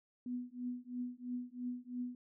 sine tone with tremolo, 246.9 Hz, B3, in tune, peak -35 dBFS, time 0.26-2.15 s, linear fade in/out 2 ms, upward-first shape triangle, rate 3 Hz, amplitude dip 100%, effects none

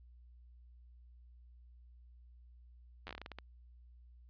slowing click train, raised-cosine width 0.3 ms, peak -29 dBFS, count 11, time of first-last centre 3.07-3.386 s, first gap 10 ms, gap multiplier 1.24, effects added 60 Hz sine -56 dBFS peak until 4.29 s + resampled to 11025 Hz

